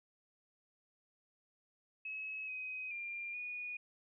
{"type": "tone with pitch steps", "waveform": "sine", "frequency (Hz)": [2571, 2520, 2392, 2458], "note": ["E7", "D#7", "D7", "D#7"], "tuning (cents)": [-44, 21, 31, -22], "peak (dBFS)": -40, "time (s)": [2.05, 3.77], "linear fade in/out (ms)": 5, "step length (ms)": 430, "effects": []}